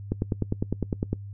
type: click train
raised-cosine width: 3 ms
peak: -12 dBFS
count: 11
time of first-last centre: 0.12-1.13 s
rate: 9.9 Hz
effects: noise-tail reverb RT60 0.1 s tail -21 dB re dry + added 100 Hz sine -36 dBFS peak until 1.33 s